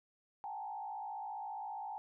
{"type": "tone with frequency modulation", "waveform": "sine", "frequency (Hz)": 830.6, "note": "G#5", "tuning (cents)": 0, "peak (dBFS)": -40, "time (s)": [0.44, 1.98], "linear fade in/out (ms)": 0, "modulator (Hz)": 54.9, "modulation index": 1.2, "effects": []}